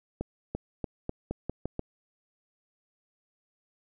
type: accelerating click train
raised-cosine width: 2 ms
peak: -18 dBFS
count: 8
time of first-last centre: 0.21-1.794 s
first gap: 340 ms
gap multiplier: 0.86
effects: none